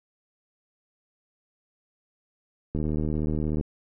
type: click train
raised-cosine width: 3 ms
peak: -16 dBFS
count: 67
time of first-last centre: 2.75-3.61 s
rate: 76.7 Hz
effects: none